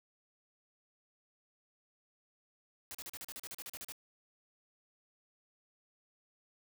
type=noise bursts; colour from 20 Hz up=white; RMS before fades=-45 dBFS; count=14; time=2.91-3.921 s; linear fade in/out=0 ms; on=36 ms; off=39 ms; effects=none